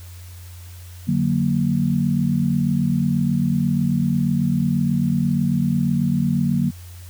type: chord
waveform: sine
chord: D augmented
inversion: none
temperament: equal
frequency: 146.83 / 185 / 233.1 Hz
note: D3 / F#3 / A#3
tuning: 0 / 0 / 0 cents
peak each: -21 dBFS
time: 1.07-6.71 s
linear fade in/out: 20 ms
effects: added 88 Hz sine -36 dBFS peak until 7.09 s + white hiss -47 dBFS RMS until 7.09 s